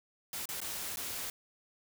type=noise with dropouts; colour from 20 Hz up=white; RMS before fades=-39 dBFS; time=0.33-1.3 s; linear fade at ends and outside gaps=2 ms; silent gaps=0.456-0.489 / 0.604-0.615 / 0.96-0.97 s; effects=none